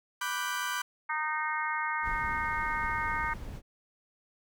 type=chord; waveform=35% pulse; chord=G major seventh; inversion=first; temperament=equal; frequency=987.8 / 1174.7 / 1480 / 1568 Hz; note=B5 / D6 / F#6 / G6; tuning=0 / 0 / 0 / 0 cents; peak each=-35 dBFS; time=0.21-0.82 s; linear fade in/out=5 ms
type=harmonic tone; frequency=308 Hz; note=D#4; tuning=17 cents flat; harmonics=3 / 4 / 5 / 6 / 7; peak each=-34 / -35 / -36 / -37 / -37 dBFS; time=1.09-3.34 s; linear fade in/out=10 ms
type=noise; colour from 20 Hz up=brown; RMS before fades=-40 dBFS; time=2.02-3.62 s; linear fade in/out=50 ms
effects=none